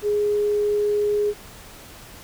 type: tone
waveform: sine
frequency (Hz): 415.3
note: G#4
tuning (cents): 0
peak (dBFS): -18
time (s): 0.02-1.34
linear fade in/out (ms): 50
effects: pink hiss -43 dBFS RMS until 2.23 s